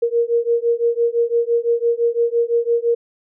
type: beating tone pair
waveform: sine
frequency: 466.2 / 472.1 Hz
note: A#4 / A#4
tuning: 0 / +22 cents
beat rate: 5.9 Hz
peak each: -18 dBFS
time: 0.02-2.95 s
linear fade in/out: 10 ms
effects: none